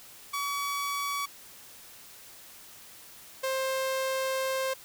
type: tone pair in turn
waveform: sawtooth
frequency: 1135 / 528.3 Hz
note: C#6 / C5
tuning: +41 / +17 cents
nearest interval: octave + minor second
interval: 1324 cents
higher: first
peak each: -26 / -24 dBFS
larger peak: second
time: 0.33-1.26 / 3.43-4.74 s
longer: second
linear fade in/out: 10 ms
effects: white hiss -50 dBFS RMS until 4.84 s